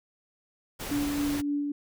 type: noise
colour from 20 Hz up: pink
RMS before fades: -36 dBFS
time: 0.79-1.42 s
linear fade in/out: 20 ms
type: tone with tremolo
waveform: sine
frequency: 288.8 Hz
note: D4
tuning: 29 cents flat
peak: -25 dBFS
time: 0.91-1.72 s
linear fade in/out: 5 ms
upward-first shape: sine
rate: 3.6 Hz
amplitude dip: 30%
effects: none